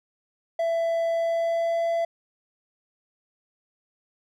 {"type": "tone with pitch glide", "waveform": "triangle", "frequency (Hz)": [666, 671.8], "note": ["E5", "E5"], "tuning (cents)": [18, 33], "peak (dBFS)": -20, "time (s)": [0.59, 2.05], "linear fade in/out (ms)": 5, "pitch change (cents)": 15, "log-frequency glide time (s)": [1.09, 1.86], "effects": []}